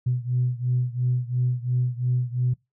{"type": "beating tone pair", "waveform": "sine", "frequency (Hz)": [123.47, 126.37], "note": ["B2", "B2"], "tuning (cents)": [0, 40], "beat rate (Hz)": 2.9, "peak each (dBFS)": [-23, -25], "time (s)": [0.06, 2.54], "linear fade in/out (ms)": 10, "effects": ["noise-tail reverb RT60 0.2 s tail -23 dB re dry", "tanh soft clip ceiling -14 dBFS"]}